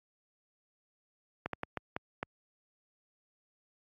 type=slowing click train; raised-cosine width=0.5 ms; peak=-19 dBFS; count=6; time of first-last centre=1.46-2.229 s; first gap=73 ms; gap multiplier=1.38; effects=high-pass 80 Hz 12 dB/octave + AAC 48 kbps